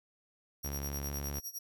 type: tone with tremolo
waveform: 20% pulse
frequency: 5680 Hz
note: F8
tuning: 28 cents sharp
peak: -32 dBFS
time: 0.63-1.59 s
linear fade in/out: 10 ms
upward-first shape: sine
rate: 9.8 Hz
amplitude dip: 90%
type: tone with vibrato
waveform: sawtooth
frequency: 70.5 Hz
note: C#2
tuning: 30 cents sharp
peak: -33 dBFS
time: 0.64-1.4 s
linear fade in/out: 10 ms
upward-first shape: triangle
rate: 4.8 Hz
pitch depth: 11 cents each way
effects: none